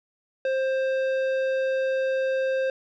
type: tone with tanh clipping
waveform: sine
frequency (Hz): 528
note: C5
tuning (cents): +16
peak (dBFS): -24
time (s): 0.45-2.7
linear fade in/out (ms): 2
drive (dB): 12
effects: none